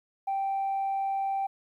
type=tone; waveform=sine; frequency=782 Hz; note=G5; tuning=4 cents flat; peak=-25 dBFS; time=0.27-1.47 s; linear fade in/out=10 ms; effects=tanh soft clip ceiling -24 dBFS + 11-bit